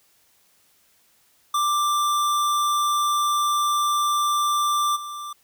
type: tone with level steps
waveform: square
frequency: 1180 Hz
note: D6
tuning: 8 cents sharp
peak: -20 / -32 dBFS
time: 1.54-5.33 s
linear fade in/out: 5 ms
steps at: 4.95 s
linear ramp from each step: 20 ms
effects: white hiss -61 dBFS RMS until 5.43 s